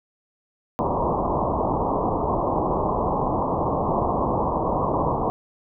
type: low-pass noise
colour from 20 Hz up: white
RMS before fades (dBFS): -23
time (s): 0.79-5.3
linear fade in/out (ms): 0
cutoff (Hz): 1100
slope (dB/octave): 96
effects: none